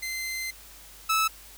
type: tone pair in turn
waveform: sawtooth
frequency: 2073 / 1305.9 Hz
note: C7 / E6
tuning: -17 / -17 cents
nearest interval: minor sixth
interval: 800 cents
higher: first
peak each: -27 / -18 dBFS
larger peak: second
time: 0.02-0.51 / 1.09-1.28 s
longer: first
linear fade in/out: 10 ms
effects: added 50 Hz sine -53 dBFS peak until 1.57 s + white hiss -49 dBFS RMS until 1.57 s